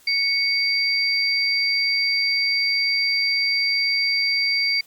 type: tone pair together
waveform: sine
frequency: 2217 / 4698 Hz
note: C#7 / D8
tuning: 0 / 0 cents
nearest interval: octave + minor second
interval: 1300 cents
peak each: -21 dBFS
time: 0.07-4.81 s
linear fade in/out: 5 ms
effects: white hiss -53 dBFS RMS until 4.86 s + Opus 48 kbps